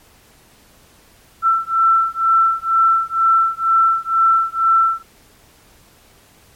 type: beating tone pair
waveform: sine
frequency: 1337 / 1339.1 Hz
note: E6 / E6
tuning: +24 / +27 cents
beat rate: 2.1 Hz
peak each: -15 dBFS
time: 1.42-5.03 s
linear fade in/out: 50 ms
effects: pink hiss -50 dBFS RMS until 6.55 s + MP3 64 kbps